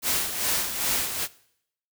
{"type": "noise with tremolo", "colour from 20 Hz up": "white", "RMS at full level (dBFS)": -24, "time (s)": [0.02, 1.28], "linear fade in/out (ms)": 50, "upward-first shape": "sine", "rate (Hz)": 2.5, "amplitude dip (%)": 60, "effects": ["noise-tail reverb RT60 0.7 s tail -20 dB re dry"]}